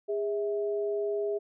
sine tone pair together, 409.5 / 650 Hz, G#4 / E5, -24 / -24 cents, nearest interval minor sixth, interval 800 cents, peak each -28 / -35 dBFS, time 0.08-1.39 s, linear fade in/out 20 ms, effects none

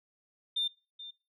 sine tone with echo, 3603 Hz, A7, 40 cents sharp, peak -27 dBFS, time 0.56-0.68 s, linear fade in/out 10 ms, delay 430 ms, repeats 1, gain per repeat -15 dB, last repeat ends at 1.11 s, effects noise-tail reverb RT60 0.3 s tail -20 dB re dry + tanh soft clip ceiling -24 dBFS

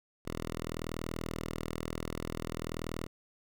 5% pulse tone, 40.51 Hz, E1, 29 cents flat, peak -25 dBFS, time 0.25-3.07 s, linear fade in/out 10 ms, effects none

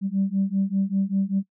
sine beating tone pair, 192.3 / 197.4 Hz, G3 / G3, -33 / +12 cents, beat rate 5.1 Hz, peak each -23 dBFS, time 0.01-1.43 s, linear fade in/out 50 ms, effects noise-tail reverb RT60 0.1 s tail -22 dB re dry + tanh soft clip ceiling -14 dBFS

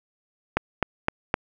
click train, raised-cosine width 0.5 ms, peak -5 dBFS, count 4, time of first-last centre 0.57-1.341 s, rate 3.89 Hz, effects none

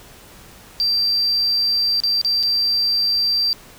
sine tone with dropouts, 4699 Hz, D8, in tune, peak -14 dBFS, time 0.8-3.53 s, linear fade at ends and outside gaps 0 ms, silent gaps 2.002-2.036 / 2.214-2.248 / 2.429-2.434 s, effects tanh soft clip ceiling -13 dBFS + pink hiss -44 dBFS RMS until 3.78 s

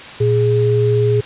sine tone pair together, 116.54 / 415.3 Hz, A#2 / G#4, 0 / 0 cents, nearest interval octave + minor seventh, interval 2200 cents, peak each -14 dBFS, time 0.2-1.21 s, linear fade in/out 10 ms, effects white hiss -33 dBFS RMS until 1.25 s + resampled to 8000 Hz

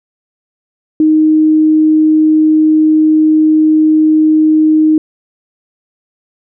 sine tone, 311.1 Hz, D#4, in tune, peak -5 dBFS, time 1-4.98 s, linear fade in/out 2 ms, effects none

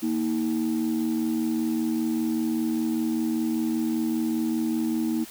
sine tone pair together, 232.6 / 317.7 Hz, A#3 / D#4, -4 / +36 cents, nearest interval perfect fourth, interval 540 cents, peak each -24 dBFS, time 0.02-5.25 s, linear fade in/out 20 ms, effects tanh soft clip ceiling -19 dBFS + white hiss -44 dBFS RMS until 5.3 s

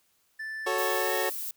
triangle tone with pitch glide, 1760 to 1832.6 Hz, A6 to A#6, 0 to -30 cents, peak -32 dBFS, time 0.39-1.3 s, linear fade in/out 10 ms, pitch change +70 cents, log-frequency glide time 0.98-1.13 s
25% pulse chord, F# minor, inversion none, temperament equal, 370 / 440 / 554.4 Hz, F#4 / A4 / C#5, 0 / 0 / 0 cents, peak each -28 / -28 / -27 dBFS, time 0.66-1.3 s, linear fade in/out 10 ms
violet noise, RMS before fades -35 dBFS, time 0.78-1.51 s, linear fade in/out 2 ms
effects white hiss -69 dBFS RMS until 1.56 s

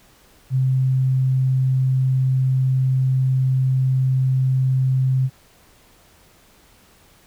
sine tone, 130.81 Hz, C3, in tune, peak -15 dBFS, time 0.5-5.3 s, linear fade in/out 50 ms, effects pink hiss -53 dBFS RMS until 7.26 s

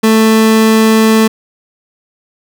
30% pulse tone, 220.8 Hz, A3, 6 cents sharp, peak -3 dBFS, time 0.03-1.28 s, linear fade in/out 10 ms, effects none

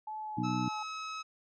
sine tone with vibrato, 858 Hz, A5, 44 cents flat, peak -37 dBFS, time 0.07-0.83 s, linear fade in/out 5 ms, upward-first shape sine, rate 2.4 Hz, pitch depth 11 cents each way
harmonic tone, 61.74 Hz, B1, in tune, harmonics 2 / 3 / 4 / 5, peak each -36 / -36 / -36 / -36 dBFS, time 0.37-0.69 s, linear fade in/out 10 ms
sawtooth tone with pitch glide, 1300 to 1283.6 Hz, E6 to E6, -24 to -46 cents, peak -34 dBFS, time 0.43-1.23 s, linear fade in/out 20 ms, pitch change -22 cents, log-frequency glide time 0.56-0.8 s
effects resampled to 16000 Hz

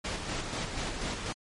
pink noise with tremolo, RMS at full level -33 dBFS, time 0.04-1.33 s, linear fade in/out 10 ms, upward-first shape square, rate 4.1 Hz, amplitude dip 35%, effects low-pass 7000 Hz 12 dB/octave + MP3 48 kbps

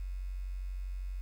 sine tone with quantisation, 46.25 Hz, F#1, in tune, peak -35 dBFS, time 0-1.21 s, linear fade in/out 0 ms, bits 10, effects none

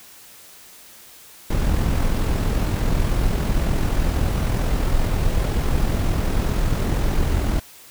brown noise with amplitude modulation, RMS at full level -18 dBFS, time 1.5-7.6 s, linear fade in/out 5 ms, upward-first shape sine, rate 42.1 Hz, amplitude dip 35%, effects white hiss -45 dBFS RMS until 7.9 s

